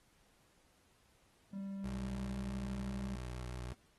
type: tone with pitch glide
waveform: triangle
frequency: 196 to 197.71 Hz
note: G3 to G3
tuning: 0 to +15 cents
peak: -38 dBFS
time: 1.53-3.16 s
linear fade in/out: 5 ms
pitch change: +15 cents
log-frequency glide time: 2.07-2.58 s
type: tone with vibrato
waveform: 25% pulse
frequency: 61.74 Hz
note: B1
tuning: in tune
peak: -38 dBFS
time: 1.84-3.73 s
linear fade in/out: 5 ms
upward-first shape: sine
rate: 6 Hz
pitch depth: 25 cents each way
effects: pink hiss -71 dBFS RMS until 3.98 s + AAC 32 kbps